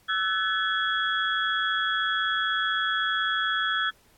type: tone cluster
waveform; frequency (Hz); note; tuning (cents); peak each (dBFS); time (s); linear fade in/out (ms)
sine; 1323 / 1505 / 1721 / 3337; E6 / F#6 / A6 / G#7; +6 / +29 / -39 / +8; -29; 0.08-3.91; 20
effects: pink hiss -61 dBFS RMS until 4.17 s + AAC 64 kbps